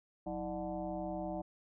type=tone with frequency modulation; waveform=sine; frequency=460 Hz; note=A#4; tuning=23 cents flat; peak=-36 dBFS; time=0.26-1.42 s; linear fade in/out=10 ms; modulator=138 Hz; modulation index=2.4; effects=none